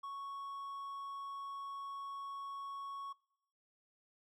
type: tone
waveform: triangle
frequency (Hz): 1108.7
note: C#6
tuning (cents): 0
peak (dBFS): -40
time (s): 0.03-3.13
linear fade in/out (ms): 10
effects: noise-tail reverb RT60 0.8 s tail -24 dB re dry